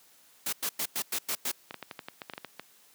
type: noise bursts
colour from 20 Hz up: white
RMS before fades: -31 dBFS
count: 7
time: 0.46-1.517 s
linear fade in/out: 5 ms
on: 67 ms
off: 98 ms
type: clicks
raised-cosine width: 0.3 ms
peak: -22 dBFS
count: 12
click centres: 1.709 / 1.743 / 1.827 / 1.912 / 1.992 / 2.085 / 2.218 / 2.298 / 2.336 / 2.379 / 2.447 / 2.596 s
effects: white hiss -60 dBFS RMS until 2.94 s + high-pass 150 Hz 12 dB/octave